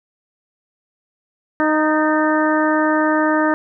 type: harmonic tone with a mistuned harmonic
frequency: 309.1 Hz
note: D#4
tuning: 11 cents flat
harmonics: 1 / 2 / 3 / 4 / 5 / 6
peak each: -17 / -20 / -22 / -23 / -24 / -25 dBFS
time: 1.6-3.54 s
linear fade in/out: 0 ms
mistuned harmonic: 6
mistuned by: -43 cents
effects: none